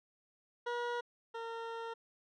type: tone pair in turn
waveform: 20% pulse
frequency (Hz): 480.3 / 458.3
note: B4 / A#4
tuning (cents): -48 / -29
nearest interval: minor second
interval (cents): 81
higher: first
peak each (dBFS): -30 / -35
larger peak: first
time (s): 0.66-1.01 / 1.34-1.94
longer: second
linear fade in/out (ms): 10
effects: low-pass 3000 Hz 12 dB/octave